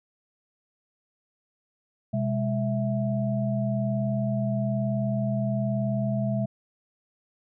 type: tone cluster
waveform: sine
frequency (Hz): 126 / 204.9 / 657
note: B2 / G#3 / E5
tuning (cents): +35 / -23 / -6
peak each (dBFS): -27 / -27 / -31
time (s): 2.13-6.46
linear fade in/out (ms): 10
effects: none